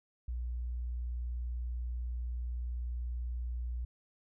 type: tone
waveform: sine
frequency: 60.3 Hz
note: B1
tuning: 41 cents flat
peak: -34 dBFS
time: 0.28-3.85 s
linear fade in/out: 5 ms
effects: none